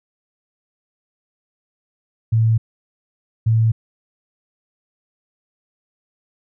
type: tone pair in turn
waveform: sine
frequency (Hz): 112.5 / 112.5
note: A2 / A2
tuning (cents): +39 / +39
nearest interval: unison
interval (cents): 0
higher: neither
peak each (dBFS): -12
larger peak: neither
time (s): 2.32-2.58 / 3.46-3.72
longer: neither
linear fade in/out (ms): 10
effects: none